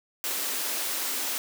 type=high-pass noise; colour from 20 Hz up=white; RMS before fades=-30 dBFS; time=0.24-1.38 s; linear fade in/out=0 ms; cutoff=230 Hz; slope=96 dB/octave; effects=none